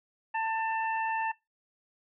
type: harmonic tone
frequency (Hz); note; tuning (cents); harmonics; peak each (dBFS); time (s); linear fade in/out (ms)
892; A5; +23; 1 / 2 / 3; -29 / -35 / -39; 0.34-1.32; 10
effects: noise-tail reverb RT60 0.2 s tail -21 dB re dry